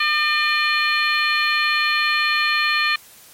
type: harmonic tone with a mistuned harmonic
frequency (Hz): 603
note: D5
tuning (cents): +46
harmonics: 2 / 3 / 4 / 5 / 6 / 7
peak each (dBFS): -23 / -21 / -21 / -27 / -31 / -25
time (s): 0-2.96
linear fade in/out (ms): 5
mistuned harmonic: 6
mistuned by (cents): -46
effects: white hiss -46 dBFS RMS until 3.33 s + MP3 64 kbps